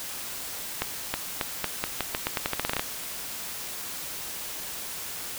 accelerating click train, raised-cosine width 0.3 ms, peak -9 dBFS, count 17, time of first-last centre 0.82-2.795 s, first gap 320 ms, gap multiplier 0.85, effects white hiss -36 dBFS RMS until 5.38 s

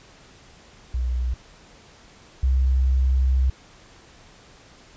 sine tone pair in turn, 61.74 / 65.02 Hz, B1 / C2, 0 / -10 cents, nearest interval minor second, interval 90 cents, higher second, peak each -21 / -16 dBFS, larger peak second, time 0.94-1.34 / 2.43-3.5 s, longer second, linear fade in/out 5 ms, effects pink hiss -50 dBFS RMS until 4.96 s + resampled to 16000 Hz

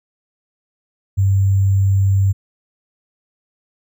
sine tone with sample-and-hold, 97.4 Hz, G2, 11 cents flat, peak -11 dBFS, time 1.17-2.33 s, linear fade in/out 20 ms, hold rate 7350 Hz, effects none

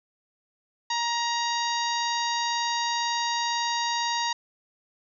harmonic tone, 942 Hz, A#5, 18 cents sharp, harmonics 1 / 2 / 3 / 4 / 5 / 6 / 7, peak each -27 / -33 / -37 / -33 / -34 / -39 / -37 dBFS, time 0.9-4.33 s, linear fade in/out 5 ms, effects none

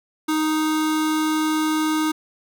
square tone pair together, 311.1 / 1244.5 Hz, D#4 / D#6, 0 / 0 cents, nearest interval 2 octaves, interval 2400 cents, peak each -20 / -29 dBFS, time 0.28-2.12 s, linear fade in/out 10 ms, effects none

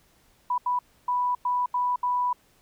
sine tone bursts at uneven times, 987 Hz, B5, 1 cent flat, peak -22 dBFS, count 6, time 0.5-0.58 / 0.66-0.79 / 1.08-1.35 / 1.45-1.66 / 1.74-1.96 / 2.03-2.33 s, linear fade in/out 5 ms, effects pink hiss -62 dBFS RMS until 2.61 s

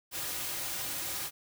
white noise with comb filter, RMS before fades -36 dBFS, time 0.11-1.31 s, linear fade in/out 50 ms, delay 4.5 ms, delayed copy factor -0.6, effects none

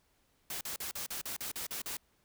white noise bursts, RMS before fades -39 dBFS, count 10, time 0.5-1.969 s, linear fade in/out 2 ms, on 110 ms, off 41 ms, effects pink hiss -72 dBFS RMS until 2.24 s

